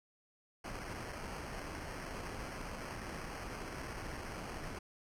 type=noise with sample-and-hold; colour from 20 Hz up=pink; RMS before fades=-44 dBFS; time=0.64-4.79 s; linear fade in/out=5 ms; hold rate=3675 Hz; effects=low-pass 11000 Hz 12 dB/octave